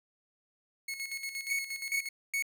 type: tone with tremolo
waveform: sawtooth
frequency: 2185 Hz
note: C#7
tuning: 26 cents flat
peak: -31 dBFS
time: 0.88-2.09 s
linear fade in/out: 5 ms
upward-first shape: square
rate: 8.5 Hz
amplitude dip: 60%
type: tone bursts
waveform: 45% pulse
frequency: 2217 Hz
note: C#7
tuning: in tune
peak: -29 dBFS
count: 3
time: 1.5-2.424 s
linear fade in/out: 2 ms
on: 88 ms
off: 330 ms
effects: none